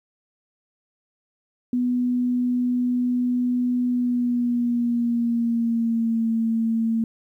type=tone with pitch glide; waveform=sine; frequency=246.9 to 226.4 Hz; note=B3 to A3; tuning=0 to +50 cents; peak=-19 dBFS; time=1.73-7.04 s; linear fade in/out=2 ms; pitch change=-150 cents; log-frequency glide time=3.86-6.28 s; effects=10-bit